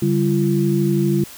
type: tone cluster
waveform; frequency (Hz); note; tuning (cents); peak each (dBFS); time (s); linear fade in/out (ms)
sine; 143.3 / 195.9 / 341.5; D3 / G3 / F4; -42 / -1 / -39; -19; 0.02-1.24; 5
effects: white hiss -39 dBFS RMS until 1.37 s